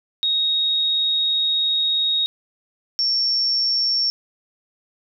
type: tone pair in turn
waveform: sine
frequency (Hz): 3757 / 5462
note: A#7 / F8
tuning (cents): +13 / -39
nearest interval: tritone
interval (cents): 648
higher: second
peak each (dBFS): -17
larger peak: neither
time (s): 0.23-2.26 / 2.99-4.1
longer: first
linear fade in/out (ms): 0
effects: none